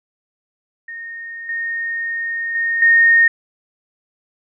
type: tone with level steps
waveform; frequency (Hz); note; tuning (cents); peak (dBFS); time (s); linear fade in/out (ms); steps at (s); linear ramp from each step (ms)
sine; 1845; A#6; -18; -28 / -20 / -16 / -8; 0.88-3.28; 5; 1.49 / 2.55 / 2.82; 2
effects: none